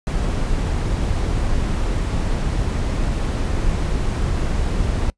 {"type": "noise", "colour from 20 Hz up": "brown", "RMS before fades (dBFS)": -20, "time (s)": [0.07, 5.1], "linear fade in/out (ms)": 0, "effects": ["noise-tail reverb RT60 0.1 s tail -24 dB re dry", "resampled to 22050 Hz"]}